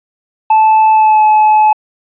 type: tone with pitch glide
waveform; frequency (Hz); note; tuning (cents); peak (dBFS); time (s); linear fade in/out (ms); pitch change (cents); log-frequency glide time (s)
triangle; 873 to 857.5; A5 to A5; -14 to -45; -3; 0.5-1.73; 5; -31; 0.92-1.23
effects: resampled to 8000 Hz